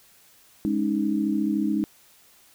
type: chord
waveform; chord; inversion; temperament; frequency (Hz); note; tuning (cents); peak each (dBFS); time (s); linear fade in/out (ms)
sine; Ab suspended fourth; none; equal; 207.7 / 277.2 / 311.1; Ab3 / Db4 / Eb4; 0 / 0 / 0; -25 / -28 / -25; 0.65-1.84; 0
effects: white hiss -56 dBFS RMS until 2.54 s